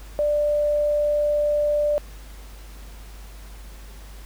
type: tone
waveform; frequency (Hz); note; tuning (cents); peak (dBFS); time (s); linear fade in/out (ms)
sine; 591; D5; +11; -18; 0.19-1.98; 0
effects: added 50 Hz sine -38 dBFS peak until 4.25 s + pink hiss -48 dBFS RMS until 4.25 s